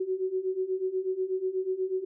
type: beating tone pair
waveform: sine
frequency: 370 / 378.2 Hz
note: F#4 / F#4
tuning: 0 / +38 cents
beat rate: 8.2 Hz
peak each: -32 / -29 dBFS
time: 0-2.05 s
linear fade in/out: 10 ms
effects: none